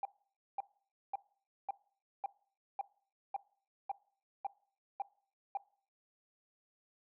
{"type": "tone bursts", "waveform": "sine", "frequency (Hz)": 794, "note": "G5", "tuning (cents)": 22, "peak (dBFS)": -32, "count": 11, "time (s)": [0.03, 5.572], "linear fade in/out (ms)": 2, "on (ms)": 22, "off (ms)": 530, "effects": ["noise-tail reverb RT60 0.5 s tail -22 dB re dry", "tanh soft clip ceiling -30 dBFS"]}